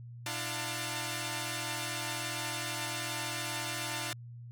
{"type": "tone cluster", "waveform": "5% pulse", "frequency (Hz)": [298.1, 339.4, 719, 897], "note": ["D4", "F4", "F#5", "A5"], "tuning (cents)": [26, -49, -50, 33], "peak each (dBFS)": -29, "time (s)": [0.26, 4.13], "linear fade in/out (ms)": 2, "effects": ["added 119 Hz sine -44 dBFS peak until 4.51 s"]}